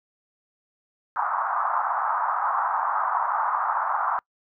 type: band-pass noise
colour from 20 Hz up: white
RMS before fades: -25 dBFS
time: 1.16-4.19 s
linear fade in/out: 0 ms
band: 770 to 1300 Hz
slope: 48 dB/octave
effects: noise-tail reverb RT60 0.1 s tail -26 dB re dry